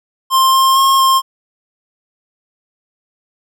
square tone with pitch steps, 1054 / 1061 / 1076 / 1062 Hz, C6 / C6 / C6 / C6, +12 / +24 / +48 / +25 cents, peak -9 dBFS, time 0.3-1.22 s, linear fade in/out 50 ms, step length 230 ms, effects none

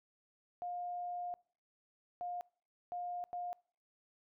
sine tone bursts at uneven times, 709 Hz, F5, 26 cents sharp, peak -38 dBFS, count 4, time 0.62-1.34 / 2.21-2.41 / 2.92-3.24 / 3.33-3.53 s, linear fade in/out 0 ms, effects noise-tail reverb RT60 0.5 s tail -25 dB re dry

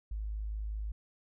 sine tone, 52.7 Hz, G#1, 26 cents sharp, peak -34 dBFS, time 0.11-0.92 s, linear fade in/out 5 ms, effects none

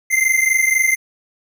square tone pair together, 2069 / 2093 Hz, C7 / C7, -20 / 0 cents, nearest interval unison, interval 20 cents, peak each -17 dBFS, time 0.1-0.96 s, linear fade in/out 20 ms, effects none

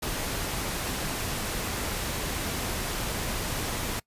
pink noise, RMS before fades -31 dBFS, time 0.02-4 s, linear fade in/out 10 ms, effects noise-tail reverb RT60 0.1 s tail -23 dB re dry + resampled to 32000 Hz

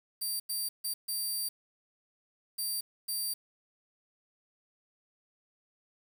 10% pulse tone bursts at uneven times, 4700 Hz, D8, 1 cent sharp, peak -25 dBFS, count 6, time 0.21-0.4 / 0.49-0.69 / 0.84-0.94 / 1.08-1.49 / 2.58-2.81 / 3.08-3.34 s, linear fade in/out 10 ms, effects 9-bit

